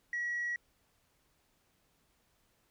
sine tone, 1920 Hz, B6, 49 cents flat, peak -31 dBFS, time 0.13-0.56 s, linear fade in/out 2 ms, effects tanh soft clip ceiling -30 dBFS + pink hiss -73 dBFS RMS until 2.7 s

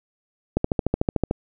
click train, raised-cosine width 2 ms, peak -6 dBFS, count 11, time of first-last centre 0.57-1.311 s, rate 13.5 Hz, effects none

